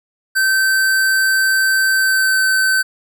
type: tone with pitch glide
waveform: square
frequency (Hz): 1547 to 1535.4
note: G6 to G6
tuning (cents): -23 to -36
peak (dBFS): -13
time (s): 0.35-2.83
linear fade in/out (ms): 20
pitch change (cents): -13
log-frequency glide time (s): 1.92-2.42
effects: none